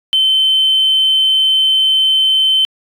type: tone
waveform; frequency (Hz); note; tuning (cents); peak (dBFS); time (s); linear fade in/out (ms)
triangle; 3079; G7; -32; -6; 0.13-2.65; 0
effects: tanh soft clip ceiling -6 dBFS